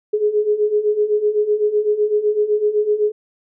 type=beating tone pair; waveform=sine; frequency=415.3 / 423.2 Hz; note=G#4 / G#4; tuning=0 / +33 cents; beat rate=7.9 Hz; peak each=-20 / -16 dBFS; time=0.13-3.12 s; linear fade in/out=10 ms; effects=none